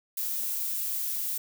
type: noise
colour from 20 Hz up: violet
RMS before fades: -31 dBFS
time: 0.17-1.38 s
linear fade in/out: 5 ms
effects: none